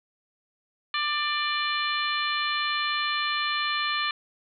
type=harmonic tone with a mistuned harmonic; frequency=593 Hz; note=D5; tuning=17 cents sharp; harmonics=2 / 3 / 4 / 5 / 6 / 7; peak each=-29 / -31 / -32 / -33 / -34 / -34 dBFS; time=0.94-4.11 s; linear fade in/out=2 ms; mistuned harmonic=6; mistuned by=-16 cents; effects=none